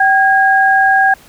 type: tone pair together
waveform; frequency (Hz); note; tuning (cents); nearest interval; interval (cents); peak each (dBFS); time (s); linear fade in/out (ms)
sine; 773 / 1633.4; G5 / G#6; -24 / -29; octave + minor second; 1295; -10; 0-1.14; 5
effects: pink hiss -43 dBFS RMS until 1.28 s